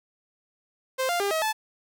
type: tone with pitch steps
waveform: sawtooth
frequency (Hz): 522 / 698 / 401.2 / 638 / 870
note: C5 / F5 / G4 / D#5 / A5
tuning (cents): -4 / -1 / +40 / +43 / -20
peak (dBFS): -20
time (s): 0.98-1.53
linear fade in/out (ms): 20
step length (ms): 110
effects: none